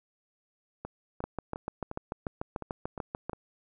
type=two click trains; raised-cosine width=1 ms; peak=-19 / -23 dBFS; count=15 / 8; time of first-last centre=1.24-3.296 / 0.85-3.332 s; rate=6.81 / 2.82 Hz; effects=none